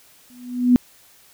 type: tone with exponential growth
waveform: sine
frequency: 246.9 Hz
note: B3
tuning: in tune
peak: -7 dBFS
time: 0.3-0.76 s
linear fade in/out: 0 ms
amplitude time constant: 100 ms
effects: white hiss -52 dBFS RMS until 1.33 s